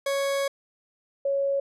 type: tone pair in turn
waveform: 40% pulse / sine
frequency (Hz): 554.4 / 554.4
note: C#5 / C#5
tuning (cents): 0 / 0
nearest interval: unison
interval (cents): 0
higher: neither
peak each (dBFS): -23 / -22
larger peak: second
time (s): 0.06-0.48 / 1.25-1.6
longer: first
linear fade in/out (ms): 5
effects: low-pass 12000 Hz 12 dB/octave